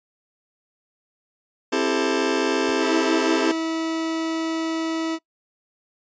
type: chord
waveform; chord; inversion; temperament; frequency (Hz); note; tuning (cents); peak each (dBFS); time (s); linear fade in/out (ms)
sawtooth; A minor seventh; first; just; 264 / 330 / 396 / 440; C4 / E4 / G4 / A4; +16 / +2 / +18 / 0; -21; 1.72-3.52; 10
type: noise with exponential growth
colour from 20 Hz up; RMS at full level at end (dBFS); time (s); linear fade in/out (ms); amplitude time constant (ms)
pink; -38; 2.62-2.7; 2; 16
type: tone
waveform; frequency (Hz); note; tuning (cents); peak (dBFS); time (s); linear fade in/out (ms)
40% pulse; 324.4; E4; -28; -22; 2.79-5.19; 50
effects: noise-tail reverb RT60 0.1 s tail -22 dB re dry + resampled to 16000 Hz